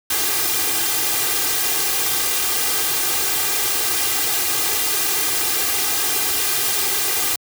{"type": "noise with comb filter", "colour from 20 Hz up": "white", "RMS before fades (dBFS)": -20, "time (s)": [0.1, 7.36], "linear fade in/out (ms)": 5, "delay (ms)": 2.5, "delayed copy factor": 0.95, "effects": ["high-pass 100 Hz 12 dB/octave"]}